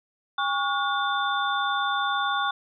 sine tone cluster, 810 / 1119 / 1437 / 3547 Hz, G#5 / C#6 / F6 / A7, -43 / +16 / +49 / +13 cents, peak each -29 / -27 / -28 / -31 dBFS, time 0.38-2.51 s, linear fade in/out 5 ms, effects none

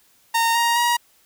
sawtooth tone with pitch steps, 920 / 936.6 / 953.5 Hz, A#5 / A#5 / A#5, -23 / +8 / +39 cents, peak -13 dBFS, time 0.34-0.97 s, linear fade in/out 10 ms, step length 210 ms, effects white hiss -58 dBFS RMS until 1.25 s

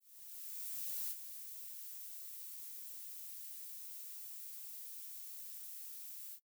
violet noise with ADSR envelope, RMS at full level -40 dBFS, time 0-6.4 s, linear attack 1100 ms, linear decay 44 ms, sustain -9 dB, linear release 70 ms, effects noise-tail reverb RT60 0.1 s tail -20 dB re dry

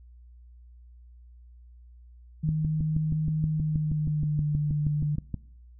sine tone with pitch glide, 155.56 to 148.54 Hz, D#3 to D3, 0 to +20 cents, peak -24 dBFS, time 2.43-5.16 s, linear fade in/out 10 ms, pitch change -80 cents, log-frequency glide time 3.49-4.55 s
click train, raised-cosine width 5 ms, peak -18 dBFS, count 19, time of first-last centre 2.49-5.343 s, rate 6.31 Hz
effects noise-tail reverb RT60 0.7 s tail -22 dB re dry + added 60 Hz sine -48 dBFS peak until 5.79 s

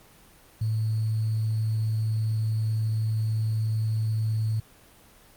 sine tone with sample-and-hold, 110 Hz, A2, in tune, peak -23 dBFS, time 0.61-4.6 s, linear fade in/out 5 ms, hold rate 4410 Hz, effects pink hiss -54 dBFS RMS until 5.36 s + Opus 24 kbps

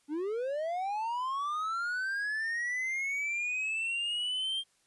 triangle linear sweep, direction up, 280.1 to 3200 Hz, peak -29 dBFS, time 0.08-4.64 s, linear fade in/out 50 ms, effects white hiss -70 dBFS RMS until 4.86 s + resampled to 24000 Hz

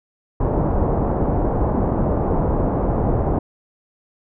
pink low-pass noise, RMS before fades -19 dBFS, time 0.4-3.39 s, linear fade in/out 5 ms, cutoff 880 Hz, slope 24 dB/octave, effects none

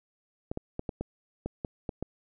clicks, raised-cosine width 2 ms, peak -19 dBFS, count 9, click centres 0.515 / 0.574 / 0.794 / 0.892 / 1.01 / 1.46 / 1.648 / 1.892 / 2.026 s, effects none

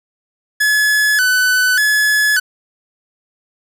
45% pulse tone with vibrato, 1600 Hz, G6, 35 cents sharp, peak -11 dBFS, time 0.6-2.4 s, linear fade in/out 10 ms, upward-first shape square, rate 0.85 Hz, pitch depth 110 cents each way, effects none

